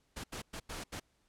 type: noise bursts at uneven times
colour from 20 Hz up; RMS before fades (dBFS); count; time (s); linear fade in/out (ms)
pink; -42; 5; 0.16-0.24 / 0.32-0.42 / 0.53-0.6 / 0.69-0.84 / 0.92-1; 10
effects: pink hiss -74 dBFS RMS until 1.28 s + low-pass 10000 Hz 12 dB/octave